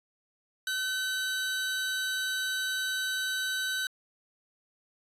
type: tone pair together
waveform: 40% pulse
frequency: 1524 / 3907 Hz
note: G6 / B7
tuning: -49 / -19 cents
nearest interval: octave + major third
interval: 1630 cents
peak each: -30 / -33 dBFS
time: 0.67-3.87 s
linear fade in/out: 2 ms
effects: resampled to 32000 Hz